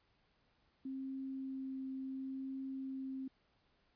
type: tone with vibrato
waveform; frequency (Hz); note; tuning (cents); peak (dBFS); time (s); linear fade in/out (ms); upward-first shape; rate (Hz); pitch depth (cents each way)
sine; 265.9; C4; +28; -40; 0.85-3.28; 5; triangle; 0.71; 9
effects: pink hiss -75 dBFS RMS until 3.95 s + resampled to 11025 Hz